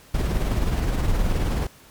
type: noise with tremolo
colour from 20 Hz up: brown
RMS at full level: -20 dBFS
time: 0.14-1.67 s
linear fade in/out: 5 ms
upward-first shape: sine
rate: 19 Hz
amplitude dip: 40%
effects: pink hiss -50 dBFS RMS until 1.9 s + MP3 96 kbps